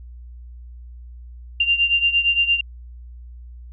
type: beating tone pair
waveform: sine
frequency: 2782 / 2790.7 Hz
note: F7 / F7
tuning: -7 / -2 cents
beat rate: 8.7 Hz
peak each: -17 / -21 dBFS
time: 1.6-2.61 s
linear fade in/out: 5 ms
effects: added 60 Hz sine -36 dBFS peak until 3.72 s